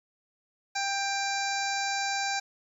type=harmonic tone; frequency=791 Hz; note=G5; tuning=15 cents sharp; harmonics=1 / 2 / 3 / 5 / 6 / 7 / 8 / 9; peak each=-31 / -34 / -36 / -38 / -39 / -39 / -40 / -41 dBFS; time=0.75-2.4 s; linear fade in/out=10 ms; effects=10-bit